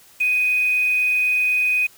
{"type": "tone with quantisation", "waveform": "sine", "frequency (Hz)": 2496, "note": "D#7", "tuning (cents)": 5, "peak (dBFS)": -16, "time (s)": [0.2, 1.87], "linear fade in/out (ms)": 10, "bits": 6, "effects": ["white hiss -50 dBFS RMS until 1.97 s"]}